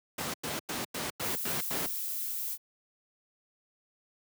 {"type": "noise bursts", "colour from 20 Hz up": "pink", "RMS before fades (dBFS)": -34, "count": 7, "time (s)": [0.18, 1.864], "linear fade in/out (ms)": 5, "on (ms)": 160, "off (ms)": 94}
{"type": "noise", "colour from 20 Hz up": "violet", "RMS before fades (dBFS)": -35, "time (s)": [1.2, 2.58], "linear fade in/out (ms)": 50}
{"effects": ["high-pass 150 Hz 12 dB/octave"]}